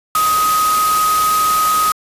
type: tone in noise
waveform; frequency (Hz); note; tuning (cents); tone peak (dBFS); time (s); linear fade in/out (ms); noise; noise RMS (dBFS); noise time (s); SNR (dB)
sine; 1257; D#6; +17; -12; 0.15-1.92; 2; white; -21; 0.15-1.92; +6
effects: resampled to 32000 Hz